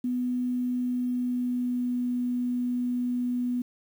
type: tone with pitch glide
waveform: sine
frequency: 248.3 to 246.2 Hz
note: B3 to B3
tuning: +9 to -5 cents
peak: -25 dBFS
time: 0.04-3.62 s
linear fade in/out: 5 ms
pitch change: -14 cents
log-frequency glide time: 0.78-2 s
effects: 9-bit